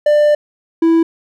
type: tone pair in turn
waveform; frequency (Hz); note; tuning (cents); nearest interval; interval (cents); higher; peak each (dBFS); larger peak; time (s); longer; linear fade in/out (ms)
triangle; 594 / 329.4; D5 / E4; +20 / -1; minor seventh; 1021; first; -6 / -6; neither; 0.06-0.35 / 0.82-1.03; first; 5
effects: none